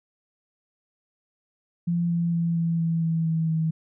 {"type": "tone with pitch steps", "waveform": "sine", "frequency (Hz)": [171.7, 170.02, 168.36, 166.72, 165.09, 163.47, 161.88, 160.29], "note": ["F3", "F3", "E3", "E3", "E3", "E3", "E3", "E3"], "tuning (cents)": [-29, -46, 37, 20, 3, -14, -31, -48], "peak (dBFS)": -21, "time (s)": [1.87, 3.71], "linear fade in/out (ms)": 10, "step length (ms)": 230, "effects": []}